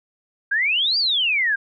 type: exponential two-way sweep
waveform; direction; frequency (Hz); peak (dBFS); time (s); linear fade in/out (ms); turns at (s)
sine; up then down; 1565 to 4816 to 1565; -17; 0.51-1.56; 10; 0.98
effects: none